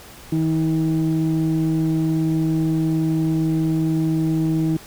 sine tone pair together, 159.87 / 319.2 Hz, D#3 / D#4, +47 / +44 cents, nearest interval octave, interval 1197 cents, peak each -18 dBFS, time 0.32-4.77 s, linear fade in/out 5 ms, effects tanh soft clip ceiling -13 dBFS + pink hiss -42 dBFS RMS until 4.86 s

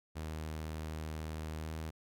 sawtooth tone with pitch glide, 78.3 to 79.39 Hz, D#2 to D#2, +11 to +35 cents, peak -35 dBFS, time 0.15-1.91 s, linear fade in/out 20 ms, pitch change +24 cents, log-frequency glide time 1.57-1.73 s, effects none

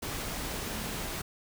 sine tone in noise, 217.6 Hz, A3, 19 cents flat, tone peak -42 dBFS, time 0.66-0.96 s, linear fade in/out 10 ms, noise pink, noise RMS -36 dBFS, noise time 0.02-1.22 s, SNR -9 dB, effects none

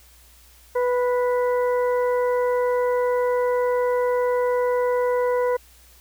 harmonic tone with a mistuned harmonic, 493.9 Hz, B4, in tune, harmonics 1 / 2 / 3 / 4, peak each -19 / -27 / -36 / -37 dBFS, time 0.75-5.57 s, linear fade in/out 10 ms, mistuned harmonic 3, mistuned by -17 cents, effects added 60 Hz sine -52 dBFS peak until 6 s + white hiss -53 dBFS RMS until 6 s

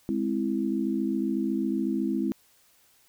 sine chord, Ab augmented, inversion none, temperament equal, 207.7 / 261.6 / 329.6 Hz, Ab3 / C4 / E4, 0 / 0 / 0 cents, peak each -29 dBFS, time 0.09-2.32 s, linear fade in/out 0 ms, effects white hiss -62 dBFS RMS until 3.08 s

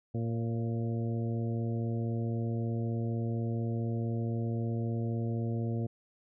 harmonic tone with a mistuned harmonic, 115.5 Hz, A#2, 16 cents flat, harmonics 1 / 2 / 3 / 4 / 5 / 6, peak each -31 / -36 / -41 / -43 / -47 / -49 dBFS, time 0.14-5.87 s, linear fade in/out 10 ms, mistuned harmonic 5, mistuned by -36 cents, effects none

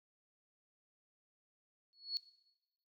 sine tone with exponential growth, 4374 Hz, C#8, 24 cents flat, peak -32 dBFS, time 1.93-2.17 s, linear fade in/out 0 ms, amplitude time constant 51 ms, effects noise-tail reverb RT60 0.9 s tail -18 dB re dry

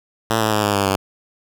5% pulse tone with pitch steps, 112.2 / 108.94 / 105.78 / 102.71 / 99.73 / 96.83 Hz, A2 / A2 / G#2 / G#2 / G2 / G2, +34 / -17 / +32 / -19 / +30 / -21 cents, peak -5 dBFS, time 0.3-0.96 s, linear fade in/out 5 ms, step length 110 ms, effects none

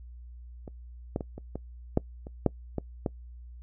clicks, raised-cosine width 2 ms, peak -27 / -15 / -21 / -26 / -21 / -9 / -28 / -8 / -16 / -14 dBFS, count 10, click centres 0.678 / 1.161 / 1.208 / 1.38 / 1.556 / 1.974 / 2.269 / 2.463 / 2.783 / 3.062 s, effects noise-tail reverb RT60 0.1 s tail -23 dB re dry + added 60 Hz sine -43 dBFS peak until 3.62 s

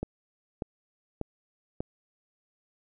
click train, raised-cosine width 2 ms, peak -18 dBFS, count 4, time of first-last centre 0.03-1.805 s, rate 1.69 Hz, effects none

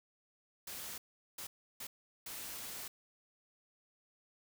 white noise bursts at uneven times, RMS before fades -45 dBFS, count 4, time 0.67-0.98 / 1.38-1.47 / 1.8-1.87 / 2.26-2.88 s, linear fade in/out 5 ms, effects none

